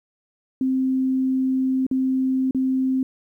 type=tone with dropouts; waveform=sine; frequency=261.6 Hz; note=C4; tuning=in tune; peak=-18 dBFS; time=0.61-3.03 s; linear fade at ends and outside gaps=2 ms; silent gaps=1.866-1.912 / 2.51-2.547 s; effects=10-bit